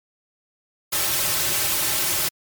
white noise with comb filter, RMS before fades -22 dBFS, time 0.92-2.29 s, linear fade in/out 10 ms, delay 4.2 ms, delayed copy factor -0.85, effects MP3 96 kbps

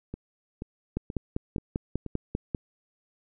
two click trains, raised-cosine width 3 ms, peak -15 / -22 dBFS, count 9 / 5, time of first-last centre 0.97-2.548 / 0.14-2.063 s, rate 5.07 / 2.08 Hz, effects none

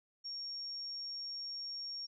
sine tone, 5540 Hz, F8, 15 cents flat, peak -40 dBFS, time 0.24-2.07 s, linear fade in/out 20 ms, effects none

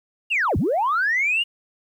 sine linear two-way sweep, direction down then up, 2906 to 61.74 to 2906 Hz, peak -17 dBFS, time 0.3-1.44 s, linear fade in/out 20 ms, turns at 0.57 s, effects tanh soft clip ceiling -14 dBFS + 9-bit

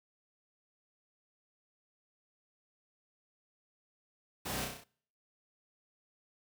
pink noise with echo, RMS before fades -39 dBFS, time 4.45-4.65 s, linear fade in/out 10 ms, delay 32 ms, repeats 6, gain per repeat -3 dB, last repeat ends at 4.842 s, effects noise-tail reverb RT60 0.6 s tail -26 dB re dry + high-pass 80 Hz 12 dB/octave

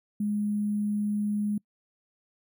sine tone with sample-and-hold, 207.7 Hz, G#3, in tune, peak -25 dBFS, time 0.2-1.58 s, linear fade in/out 5 ms, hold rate 11025 Hz, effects noise-tail reverb RT60 0.1 s tail -26 dB re dry

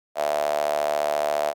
sawtooth tone with high-pass filter, 74.4 Hz, D2, 23 cents sharp, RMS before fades -24 dBFS, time 0.15-1.54 s, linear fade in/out 50 ms, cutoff 650 Hz, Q 8.7, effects none

